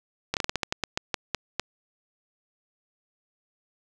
slowing click train, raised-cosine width 0.2 ms, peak -8 dBFS, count 13, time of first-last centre 0.34-1.596 s, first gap 28 ms, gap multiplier 1.22, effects none

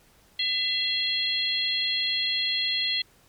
sine tone cluster, 2015 / 2722 / 3312 / 4181 Hz, B6 / F7 / G#7 / C8, +34 / -45 / -5 / -2 cents, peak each -33 / -33 / -27 / -27 dBFS, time 0.39-3.02 s, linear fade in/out 5 ms, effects pink hiss -59 dBFS RMS until 3.28 s + MP3 96 kbps

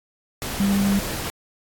sine tone in noise, 198.7 Hz, G3, 24 cents sharp, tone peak -17 dBFS, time 0.6-0.99 s, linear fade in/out 0 ms, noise pink, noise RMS -29 dBFS, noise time 0.42-1.3 s, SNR +9 dB, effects AAC 64 kbps

